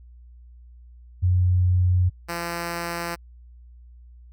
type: tone pair in turn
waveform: sine / 5% pulse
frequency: 90.5 / 170.84 Hz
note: F#2 / F3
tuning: -38 / -38 cents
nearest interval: major seventh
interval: 1100 cents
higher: second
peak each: -16 dBFS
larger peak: neither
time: 1.22-2.1 / 2.28-3.16 s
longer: neither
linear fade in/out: 20 ms
effects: added 60 Hz sine -44 dBFS peak until 4.32 s